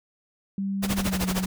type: tone with pitch glide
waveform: sine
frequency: 196 to 185.32 Hz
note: G3 to F#3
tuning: 0 to +3 cents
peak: -25 dBFS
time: 0.58-1.46 s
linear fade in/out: 2 ms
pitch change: -97 cents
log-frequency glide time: 0.96-1.2 s
type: noise with tremolo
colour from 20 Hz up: pink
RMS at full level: -26 dBFS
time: 0.82-1.46 s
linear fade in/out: 20 ms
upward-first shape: sine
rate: 13 Hz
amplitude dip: 90%
effects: none